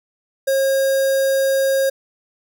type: tone with notch filter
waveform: square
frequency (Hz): 540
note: C#5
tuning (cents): -45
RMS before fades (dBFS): -17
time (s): 0.47-1.9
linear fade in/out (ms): 10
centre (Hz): 2600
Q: 1
effects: none